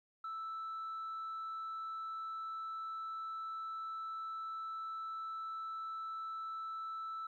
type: tone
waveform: sine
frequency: 1318.5 Hz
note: E6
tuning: in tune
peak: -38 dBFS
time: 0.24-7.27 s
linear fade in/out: 5 ms
effects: tanh soft clip ceiling -38 dBFS + 13-bit